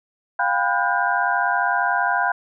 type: tone cluster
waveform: sine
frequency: 704 / 795 / 993 / 1444 / 1579 Hz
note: F5 / G5 / B5 / F#6 / G6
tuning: +14 / +24 / +9 / -43 / +12 cents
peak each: -24 dBFS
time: 0.39-2.32 s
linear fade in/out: 5 ms
effects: none